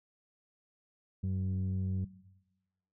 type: tone pair together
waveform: sine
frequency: 94.54 / 188.2 Hz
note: F#2 / F#3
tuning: +38 / +30 cents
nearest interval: octave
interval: 1192 cents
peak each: -30 / -34 dBFS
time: 1.23-2.05 s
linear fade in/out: 10 ms
effects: noise-tail reverb RT60 1.0 s tail -18 dB re dry + tanh soft clip ceiling -27 dBFS